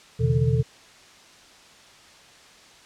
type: tone cluster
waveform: sine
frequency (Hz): 81.3 / 125.1 / 142 / 159.3 / 443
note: E2 / B2 / C#3 / D#3 / A4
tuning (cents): -23 / +23 / +42 / +41 / +12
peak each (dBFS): -29 / -20 / -27 / -27 / -28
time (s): 0.19-0.63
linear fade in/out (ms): 20
effects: white hiss -50 dBFS RMS until 2.85 s + low-pass 6000 Hz 12 dB/octave